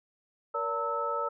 sine tone cluster, 471.3 / 572 / 906 / 1305 Hz, A#4 / D5 / A#5 / E6, +19 / -46 / -50 / -18 cents, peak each -36 / -35 / -36 / -31 dBFS, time 0.54-1.29 s, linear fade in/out 10 ms, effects none

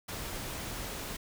pink noise, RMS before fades -39 dBFS, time 0.08-1.17 s, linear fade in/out 10 ms, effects none

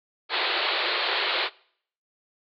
white band-pass noise, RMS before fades -26 dBFS, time 0.29-1.5 s, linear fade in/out 50 ms, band 340 to 4400 Hz, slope 96 dB/octave, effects noise-tail reverb RT60 0.6 s tail -23 dB re dry

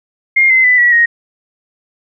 sine tone with pitch steps, 2124 / 2059 / 1995.5 / 1934.3 / 1874.9 Hz, C7 / C7 / B6 / B6 / A#6, +25 / -28 / +17 / -37 / +9 cents, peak -6 dBFS, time 0.36-1.06 s, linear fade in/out 10 ms, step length 140 ms, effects none

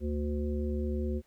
harmonic tone with a mistuned harmonic, 73.3 Hz, D2, 3 cents flat, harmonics 1 / 3 / 5 / 7, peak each -31 / -35 / -37 / -42 dBFS, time 0-1.22 s, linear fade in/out 50 ms, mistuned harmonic 3, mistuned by +41 cents, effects pink hiss -69 dBFS RMS until 1.26 s

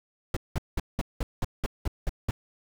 brown noise bursts, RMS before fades -26 dBFS, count 10, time 0.34-2.31 s, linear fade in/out 2 ms, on 26 ms, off 190 ms, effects none

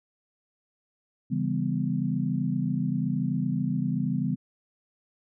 sine chord, C# half-diminished seventh, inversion none, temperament just, 138.59 / 166.31 / 199.57 / 249.5 Hz, C#3 / E3 / G3 / B3, 0 / +16 / +31 / +18 cents, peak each -30 dBFS, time 1.3-4.36 s, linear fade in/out 20 ms, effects none

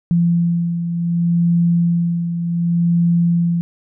sine beating tone pair, 170.8 / 171.47 Hz, F3 / F3, -38 / -31 cents, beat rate 0.67 Hz, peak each -14 / -22 dBFS, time 0.11-3.61 s, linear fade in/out 0 ms, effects none

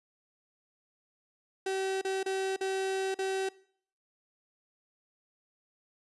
35% pulse tone with dropouts, 383.3 Hz, G4, 39 cents flat, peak -28 dBFS, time 1.66-3.49 s, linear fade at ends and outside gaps 5 ms, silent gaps 2.014-2.048 / 2.231-2.26 / 2.563-2.609 / 3.144-3.188 s, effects noise-tail reverb RT60 0.6 s tail -22 dB re dry + resampled to 24000 Hz

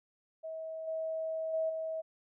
sine tone with level steps, 642 Hz, E5, 46 cents flat, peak -38 / -33 / -29 / -34 dBFS, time 0.43-2.02 s, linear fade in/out 20 ms, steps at 0.87 / 1.53 / 1.69 s, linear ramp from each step 10 ms, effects none

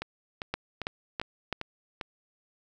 two click trains, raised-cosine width 0.3 ms, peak -18 / -14 dBFS, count 6 / 4, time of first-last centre 0.02-2.012 / 0.54-1.527 s, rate 2.51 / 3.04 Hz, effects none

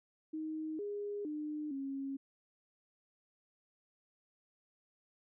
sine tone with pitch steps, 313.2 / 410 / 301.8 / 273 Hz, D#4 / G#4 / D4 / C#4, +11 / -22 / +47 / -26 cents, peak -37 dBFS, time 0.33-2.17 s, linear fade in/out 10 ms, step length 460 ms, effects none

